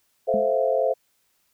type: chord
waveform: sine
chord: F major seventh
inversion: first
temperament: just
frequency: 436.5 / 523.8 / 654.8 / 698.5 Hz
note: A4 / C5 / E5 / F5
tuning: -14 / +2 / -12 / 0 cents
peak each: -27 / -22 / -24 / -28 dBFS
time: 0.27-0.94 s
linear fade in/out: 20 ms
type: tone with exponential decay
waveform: sine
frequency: 210 Hz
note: G#3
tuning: 19 cents sharp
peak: -23 dBFS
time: 0.34-0.57 s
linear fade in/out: 0 ms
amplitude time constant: 49 ms
effects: white hiss -68 dBFS RMS until 1.53 s